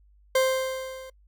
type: tone with level ramp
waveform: 40% pulse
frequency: 523.3 Hz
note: C5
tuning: in tune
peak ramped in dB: -17 to -40 dBFS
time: 0.35-1.1 s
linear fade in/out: 5 ms
effects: noise-tail reverb RT60 0.1 s tail -25 dB re dry + added 50 Hz sine -55 dBFS peak until 1.27 s